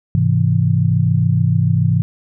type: chord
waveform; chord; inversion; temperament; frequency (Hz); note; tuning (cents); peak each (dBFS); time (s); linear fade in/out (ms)
sine; Ab augmented; none; equal; 103.83 / 130.81 / 164.81; Ab2 / C3 / E3; 0 / 0 / 0; -16; 0.15-2.02; 0
effects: none